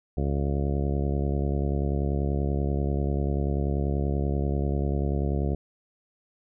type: harmonic tone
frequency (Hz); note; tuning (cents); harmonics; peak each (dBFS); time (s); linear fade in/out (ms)
70.3; C#2; +25; 1 / 2 / 3 / 4 / 5 / 6 / 7 / 8 / 9 / 10; -26 / -29 / -33 / -37 / -35 / -36 / -43 / -40 / -44 / -42; 0.17-5.55; 5
effects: none